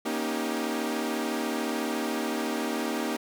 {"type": "chord", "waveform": "sawtooth", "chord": "Eb dominant seventh", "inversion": "second", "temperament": "equal with one note detuned", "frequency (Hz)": [236.9, 277.2, 311.1, 392], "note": ["Bb3", "Db4", "Eb4", "G4"], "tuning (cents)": [28, 0, 0, 0], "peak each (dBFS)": [-28, -31, -29, -31], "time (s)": [0.05, 3.17], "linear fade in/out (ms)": 10, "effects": []}